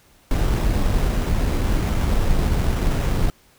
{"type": "noise with sample-and-hold", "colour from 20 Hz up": "brown", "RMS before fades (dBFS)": -19, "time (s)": [0.31, 3.3], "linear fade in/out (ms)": 0, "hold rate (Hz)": 4410, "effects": ["pink hiss -55 dBFS RMS until 3.58 s"]}